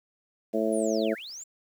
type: harmonic tone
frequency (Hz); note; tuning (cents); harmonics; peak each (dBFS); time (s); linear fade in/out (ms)
110; A2; 0; 2 / 3 / 4 / 5 / 6; -30 / -30 / -30 / -30 / -30; 0.53-1.15; 20
type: linear two-way sweep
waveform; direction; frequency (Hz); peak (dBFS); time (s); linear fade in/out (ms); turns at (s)
sine; down then up; 10310 to 1355 to 7510; -38; 0.72-1.44; 10; 1.14
effects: 9-bit